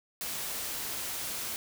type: noise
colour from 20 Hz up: white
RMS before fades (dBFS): -36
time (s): 0.21-1.56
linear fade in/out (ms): 0
effects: none